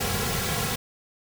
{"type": "noise with comb filter", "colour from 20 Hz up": "pink", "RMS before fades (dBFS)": -27, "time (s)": [0, 0.76], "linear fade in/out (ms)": 10, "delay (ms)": 3.3, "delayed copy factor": -0.9, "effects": []}